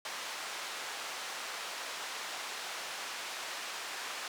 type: band-pass noise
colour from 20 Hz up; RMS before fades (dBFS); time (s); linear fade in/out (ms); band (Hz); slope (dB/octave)
pink; -41; 0.05-4.28; 2; 820 to 7000; 12
effects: none